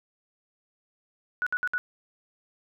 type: tone bursts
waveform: sine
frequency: 1471 Hz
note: F#6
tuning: 11 cents flat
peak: -24 dBFS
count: 4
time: 1.42-1.78 s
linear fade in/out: 0 ms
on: 45 ms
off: 60 ms
effects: none